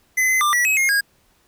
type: tone with pitch steps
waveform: square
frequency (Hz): 2032 / 2046 / 1189 / 1942 / 2555 / 2139 / 1634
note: B6 / C7 / D6 / B6 / D#7 / C7 / G#6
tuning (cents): +49 / -39 / +21 / -30 / +45 / +38 / -29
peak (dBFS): -16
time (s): 0.17-1.01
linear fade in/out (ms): 10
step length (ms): 120
effects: pink hiss -60 dBFS RMS until 1.47 s